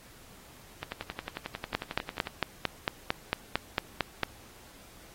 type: two click trains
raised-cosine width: 0.3 ms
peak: -9 / -19 dBFS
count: 12 / 17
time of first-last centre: 1.75-4.233 / 0.83-2.271 s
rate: 4.43 / 11.1 Hz
effects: pink hiss -54 dBFS RMS until 5.14 s + AAC 48 kbps